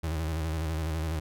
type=tone with vibrato; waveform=35% pulse; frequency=79.7 Hz; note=D#2; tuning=42 cents sharp; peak=-27 dBFS; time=0.03-1.2 s; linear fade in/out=10 ms; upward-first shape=square; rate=12 Hz; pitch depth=53 cents each way; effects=none